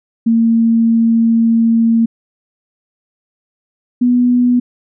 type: tone pair in turn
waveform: sine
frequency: 228.5 / 245.5 Hz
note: A#3 / B3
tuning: -34 / -10 cents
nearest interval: minor second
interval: 124 cents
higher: second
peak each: -8 dBFS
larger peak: neither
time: 0.26-2.06 / 4.01-4.6 s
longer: first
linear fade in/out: 10 ms
effects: none